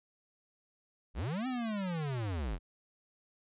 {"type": "linear two-way sweep", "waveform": "square", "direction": "up then down", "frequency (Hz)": [38.19, 263.8, 38.19], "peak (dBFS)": -34, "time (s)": [1.14, 2.59], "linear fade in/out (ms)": 50, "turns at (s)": 1.47, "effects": ["resampled to 8000 Hz"]}